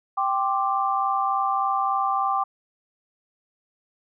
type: chord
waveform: sine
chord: G suspended fourth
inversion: none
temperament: equal with one note detuned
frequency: 784 / 1051.3 / 1174.7 Hz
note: G5 / C6 / D6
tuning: 0 / +8 / 0 cents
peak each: -24 / -28 / -24 dBFS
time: 0.17-2.44 s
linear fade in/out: 10 ms
effects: none